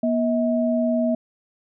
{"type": "tone pair together", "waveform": "sine", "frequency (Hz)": [240.1, 641], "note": ["B3", "E5"], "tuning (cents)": [-49, -49], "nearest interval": "octave + perfect fourth", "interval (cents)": 1700, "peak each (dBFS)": [-20, -22], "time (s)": [0.03, 1.15], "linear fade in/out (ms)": 5, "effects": []}